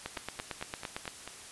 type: two click trains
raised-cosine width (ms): 0.3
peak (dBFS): -19 / -24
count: 10 / 6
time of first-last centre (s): 0.06-1.078 / 0.17-1.276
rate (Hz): 8.84 / 4.52
effects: white hiss -48 dBFS RMS until 1.51 s + resampled to 24000 Hz